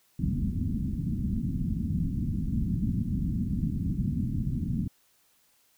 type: low-pass noise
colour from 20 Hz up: white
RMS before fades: -29 dBFS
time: 0.19-4.88 s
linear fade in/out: 5 ms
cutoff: 250 Hz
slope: 48 dB/octave
effects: white hiss -66 dBFS RMS until 5.77 s